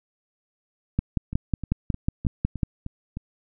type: two click trains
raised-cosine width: 5 ms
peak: -19 / -9 dBFS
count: 7 / 10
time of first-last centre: 1.33-3.17 / 0.99-2.632 s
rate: 3.26 / 5.48 Hz
effects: none